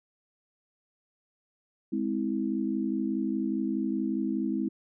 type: chord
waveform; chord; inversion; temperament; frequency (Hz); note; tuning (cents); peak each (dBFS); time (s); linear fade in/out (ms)
sine; Ab augmented; none; just; 207.7 / 259.6 / 324.5; Ab3 / C4 / E4; 0 / -13 / -27; -31; 1.92-4.69; 10
effects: none